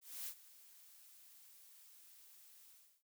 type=noise with ADSR envelope; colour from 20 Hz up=blue; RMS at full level=-44 dBFS; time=0.01-3.03 s; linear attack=260 ms; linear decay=71 ms; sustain=-18 dB; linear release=330 ms; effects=none